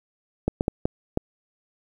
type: clicks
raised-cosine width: 2 ms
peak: -8 dBFS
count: 5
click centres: 0.48 / 0.609 / 0.681 / 0.855 / 1.174 s
effects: 8-bit